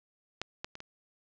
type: clicks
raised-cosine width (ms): 0.2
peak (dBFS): -16 / -18 / -26 / -26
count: 4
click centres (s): 0.416 / 0.645 / 0.754 / 0.804
effects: low-pass 6000 Hz 12 dB/octave